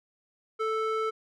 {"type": "tone with band-pass filter", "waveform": "square", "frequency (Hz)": 440, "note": "A4", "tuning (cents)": 0, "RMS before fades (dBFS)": -29, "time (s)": [0.59, 1.11], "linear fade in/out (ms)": 20, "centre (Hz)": 970, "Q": 3.1, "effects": []}